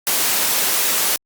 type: high-pass noise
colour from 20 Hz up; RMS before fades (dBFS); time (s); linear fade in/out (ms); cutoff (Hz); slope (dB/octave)
white; -18; 0.07-1.16; 0; 220; 12
effects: Opus 48 kbps